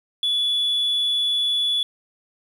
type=tone; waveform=sine; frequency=3429 Hz; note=A7; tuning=45 cents flat; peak=-17 dBFS; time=0.23-1.83 s; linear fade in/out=2 ms; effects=tanh soft clip ceiling -16 dBFS + 8-bit